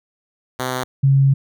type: tone pair in turn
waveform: 5% pulse / sine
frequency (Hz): 128 / 136.69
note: C3 / C#3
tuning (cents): -38 / -24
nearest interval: minor second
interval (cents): 114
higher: second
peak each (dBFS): -10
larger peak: neither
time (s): 0.59-0.84 / 1.03-1.34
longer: second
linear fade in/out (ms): 10
effects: none